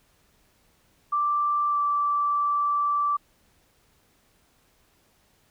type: tone with pitch glide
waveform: sine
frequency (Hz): 1174.7 to 1164.6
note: D6 to D6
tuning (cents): 0 to -15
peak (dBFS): -21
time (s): 1.12-3.17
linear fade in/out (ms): 10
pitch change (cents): -15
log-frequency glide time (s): 1.69-1.78
effects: pink hiss -64 dBFS RMS until 5.5 s